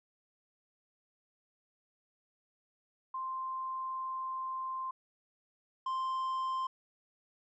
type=tone pair in turn; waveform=sine / triangle; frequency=1046.5 / 1046.5 Hz; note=C6 / C6; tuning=0 / 0 cents; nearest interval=unison; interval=0 cents; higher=neither; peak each=-35 / -30 dBFS; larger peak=second; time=3.14-4.91 / 5.86-6.67 s; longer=first; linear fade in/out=5 ms; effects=resampled to 16000 Hz